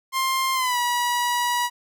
sawtooth tone with pitch glide, 1056 to 968.4 Hz, C6 to B5, +16 to -34 cents, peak -17 dBFS, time 0.12-1.7 s, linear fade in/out 50 ms, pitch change -150 cents, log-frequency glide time 0.54-0.78 s, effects none

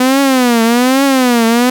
sawtooth tone with vibrato, 250.4 Hz, B3, 24 cents sharp, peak -4 dBFS, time 0-1.7 s, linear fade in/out 5 ms, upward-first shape triangle, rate 1.2 Hz, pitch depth 190 cents each way, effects none

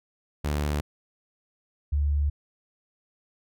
sawtooth / sine tone pair in turn, 73.7 / 72.52 Hz, D2 / D2, +7 / -21 cents, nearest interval unison, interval 28 cents, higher first, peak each -21 dBFS, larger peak neither, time 0.44-0.81 / 1.92-2.3 s, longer second, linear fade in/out 10 ms, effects none

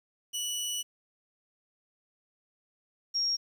20% pulse / sine tone pair in turn, 2949 / 5577 Hz, F#7 / F8, -6 / -3 cents, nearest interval major seventh, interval 1103 cents, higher second, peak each -26 dBFS, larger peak neither, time 0.33-0.83 / 3.14-3.37 s, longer first, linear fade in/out 20 ms, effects 10-bit

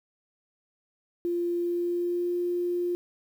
sine tone with pitch glide, 346.8 to 352 Hz, F4 to F4, -12 to +14 cents, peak -25 dBFS, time 1.25-2.95 s, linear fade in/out 0 ms, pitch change +26 cents, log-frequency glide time 1.58-2.36 s, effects 9-bit

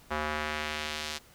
square tone with band-pass filter sweep, 76 Hz, D#2, 40 cents flat, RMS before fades -34 dBFS, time 0.1-1.19 s, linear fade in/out 20 ms, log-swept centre 1200 to 4700 Hz, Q 1, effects pink hiss -57 dBFS RMS until 1.34 s

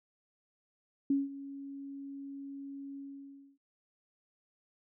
sine tone with ADSR envelope, 277.2 Hz, C#4, in tune, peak -24 dBFS, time 1.1-3.58 s, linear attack 4 ms, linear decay 180 ms, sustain -17 dB, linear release 610 ms, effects none

